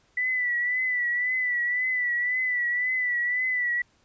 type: tone with vibrato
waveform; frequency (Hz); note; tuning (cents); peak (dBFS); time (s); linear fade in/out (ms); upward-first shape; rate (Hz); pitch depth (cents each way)
sine; 1975.5; B6; 0; -23; 0.17-3.82; 5; triangle; 1.9; 56
effects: pink hiss -64 dBFS RMS until 4.04 s + resampled to 16000 Hz